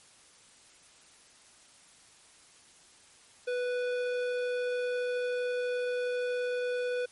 triangle tone with hard clipping, 493.9 Hz, B4, in tune, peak -31 dBFS, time 3.47-7.06 s, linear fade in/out 10 ms, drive 17 dB, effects white hiss -58 dBFS RMS until 7.11 s + MP3 48 kbps

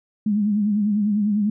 sine tone with vibrato, 207.7 Hz, G#3, in tune, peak -17 dBFS, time 0.26-1.5 s, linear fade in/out 5 ms, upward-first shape sine, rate 10 Hz, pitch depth 64 cents each way, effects none

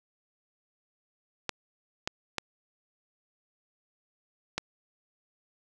clicks, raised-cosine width 0.2 ms, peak -12 dBFS, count 4, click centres 1.493 / 2.075 / 2.383 / 4.58 s, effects none

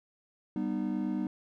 triangle chord, G augmented, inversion none, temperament just, 196 / 245 / 306.2 Hz, G3 / B3 / D#4, 0 / -14 / -28 cents, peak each -32 dBFS, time 0.56-1.27 s, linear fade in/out 2 ms, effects none

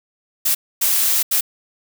blue noise bursts at uneven times, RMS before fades -17 dBFS, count 3, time 0.45-0.55 / 0.81-1.23 / 1.31-1.41 s, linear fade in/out 10 ms, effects none

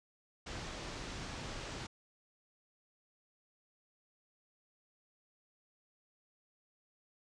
pink low-pass noise, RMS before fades -44 dBFS, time 0.46-1.87 s, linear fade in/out 10 ms, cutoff 6800 Hz, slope 24 dB/octave, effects resampled to 22050 Hz

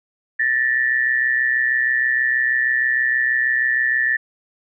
sine tone pair together, 1766 / 1892.3 Hz, A6 / A#6, +6 / +25 cents, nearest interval minor second, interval 119 cents, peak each -17 / -21 dBFS, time 0.39-4.17 s, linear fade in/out 10 ms, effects none

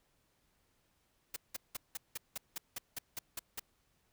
white noise bursts, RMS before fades -40 dBFS, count 12, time 1.34-3.596 s, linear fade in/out 5 ms, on 23 ms, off 180 ms, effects pink hiss -75 dBFS RMS until 4.12 s

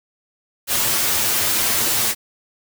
white noise with comb filter, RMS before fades -19 dBFS, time 0.67-2.15 s, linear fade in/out 50 ms, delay 8.9 ms, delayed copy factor +0.8, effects none

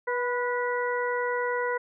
harmonic tone with a mistuned harmonic, 487.9 Hz, B4, 21 cents flat, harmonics 1 / 2 / 3 / 4, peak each -28 / -31 / -33 / -34 dBFS, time 0.07-1.78 s, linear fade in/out 10 ms, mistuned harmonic 2, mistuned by +23 cents, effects none

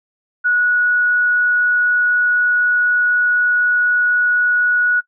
sine tone, 1463 Hz, F#6, 20 cents flat, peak -12 dBFS, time 0.44-5.01 s, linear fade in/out 20 ms, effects noise-tail reverb RT60 0.1 s tail -21 dB re dry

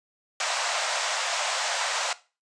pink band-pass noise, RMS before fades -28 dBFS, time 0.4-2.13 s, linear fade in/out 2 ms, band 590 to 8200 Hz, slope 48 dB/octave, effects noise-tail reverb RT60 0.3 s tail -17 dB re dry + resampled to 22050 Hz

